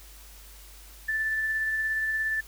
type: tone with tremolo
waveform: sine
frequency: 1760 Hz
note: A6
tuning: in tune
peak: -24 dBFS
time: 1.08-2.41 s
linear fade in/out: 10 ms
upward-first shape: sine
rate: 17 Hz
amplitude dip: 25%
effects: added 50 Hz sine -48 dBFS peak until 2.47 s + white hiss -51 dBFS RMS until 2.47 s